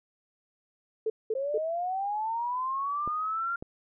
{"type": "tone bursts", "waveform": "sine", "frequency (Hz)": 440, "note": "A4", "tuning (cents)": 0, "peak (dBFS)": -25, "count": 3, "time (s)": [1.06, 1.58], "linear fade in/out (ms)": 5, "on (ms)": 40, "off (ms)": 200}
{"type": "linear sweep", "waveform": "sine", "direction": "up", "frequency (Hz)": [523.3, 1396.9], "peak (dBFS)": -28, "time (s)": [1.35, 3.56], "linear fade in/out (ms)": 5}
{"type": "clicks", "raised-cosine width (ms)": 2, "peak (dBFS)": -25, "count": 2, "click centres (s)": [3.076, 3.625]}
{"effects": []}